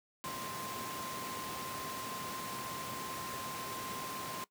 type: tone in noise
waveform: sine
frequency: 1047 Hz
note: C6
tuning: 1 cent sharp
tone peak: -43 dBFS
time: 0.24-4.44 s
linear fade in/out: 0 ms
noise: pink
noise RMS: -42 dBFS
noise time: 0.24-4.44 s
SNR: -4 dB
effects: noise-tail reverb RT60 0.1 s tail -19 dB re dry + high-pass 150 Hz 12 dB/octave